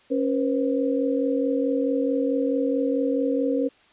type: tone cluster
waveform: sine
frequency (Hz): 274.9 / 483.4 / 528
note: C#4 / B4 / C5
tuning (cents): -14 / -37 / +16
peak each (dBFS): -23 / -25 / -28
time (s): 0.1-3.69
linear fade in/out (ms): 20
effects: white hiss -57 dBFS RMS until 3.92 s + resampled to 8000 Hz